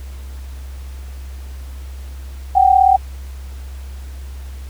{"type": "tone pair together", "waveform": "sine", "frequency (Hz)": [746.5, 784], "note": ["F#5", "G5"], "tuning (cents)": [15, 0], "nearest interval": "minor second", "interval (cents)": 85, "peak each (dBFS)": -11, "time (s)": [2.55, 2.97], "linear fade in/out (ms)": 10, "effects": ["added 66 Hz sine -28 dBFS peak until 4.69 s", "pink hiss -45 dBFS RMS until 4.69 s"]}